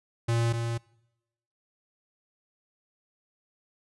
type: tone pair in turn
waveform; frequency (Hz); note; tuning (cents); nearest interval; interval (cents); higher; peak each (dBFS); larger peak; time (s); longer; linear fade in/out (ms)
square; 116.54 / 116.54; A#2 / A#2; 0 / 0; unison; 0; neither; -24 / -29; first; 0.28-0.53 / 0.53-0.78; neither; 10
effects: noise-tail reverb RT60 0.9 s tail -24 dB re dry + resampled to 24000 Hz